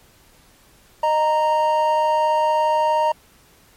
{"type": "tone pair together", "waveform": "triangle", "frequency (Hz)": [616, 930.7], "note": ["D#5", "A#5"], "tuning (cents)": [-17, -3], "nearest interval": "perfect fifth", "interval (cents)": 714, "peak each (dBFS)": [-18, -15], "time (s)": [1.03, 3.12], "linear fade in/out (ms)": 5, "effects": ["pink hiss -53 dBFS RMS until 3.76 s", "MP3 64 kbps"]}